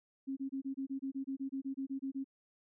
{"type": "tone bursts", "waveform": "sine", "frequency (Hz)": 270, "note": "C#4", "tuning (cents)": -45, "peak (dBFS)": -35, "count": 16, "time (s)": [0.27, 2.244], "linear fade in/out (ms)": 20, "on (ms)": 99, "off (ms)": 26, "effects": []}